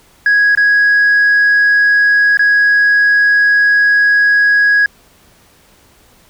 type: tone with dropouts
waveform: sine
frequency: 1660 Hz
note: G#6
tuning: 1 cent flat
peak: -5 dBFS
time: 0.26-4.86 s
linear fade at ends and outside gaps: 2 ms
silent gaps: 0.551-0.574 / 2.372-2.393 s
effects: tanh soft clip ceiling -5 dBFS + pink hiss -48 dBFS RMS until 6.29 s